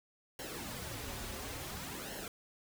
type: noise with flanger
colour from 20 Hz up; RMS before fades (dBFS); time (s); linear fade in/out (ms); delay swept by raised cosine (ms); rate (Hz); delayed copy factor
pink; -43; 0.39-2.28; 2; 0.82 to 6.52; 0.57; -0.7
effects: none